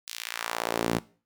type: tone with high-pass filter sweep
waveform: sawtooth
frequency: 57.4 Hz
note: A#1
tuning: 26 cents flat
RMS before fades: -31 dBFS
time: 0.07-0.99 s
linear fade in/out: 10 ms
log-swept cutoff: 4300 to 190 Hz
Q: 1.1
effects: noise-tail reverb RT60 0.4 s tail -20 dB re dry